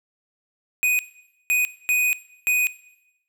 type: tone bursts at uneven times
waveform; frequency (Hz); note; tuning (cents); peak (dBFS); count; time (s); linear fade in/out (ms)
square; 2489; D#7; 0; -18; 4; 0.83-0.99 / 1.5-1.65 / 1.89-2.13 / 2.47-2.67; 0
effects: noise-tail reverb RT60 0.9 s tail -18 dB re dry